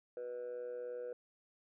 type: tone with amplitude modulation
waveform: sine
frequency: 490.8 Hz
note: B4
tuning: 11 cents flat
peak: -35 dBFS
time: 0.17-1.13 s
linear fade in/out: 2 ms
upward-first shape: sine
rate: 123 Hz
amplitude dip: 75%
effects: tanh soft clip ceiling -37 dBFS